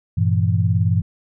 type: chord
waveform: sine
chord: E diminished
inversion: first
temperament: equal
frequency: 98 / 116.54 / 164.81 Hz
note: G2 / Bb2 / E3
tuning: 0 / 0 / 0 cents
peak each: -17 / -20 / -21 dBFS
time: 0.17-1.02 s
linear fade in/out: 10 ms
effects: none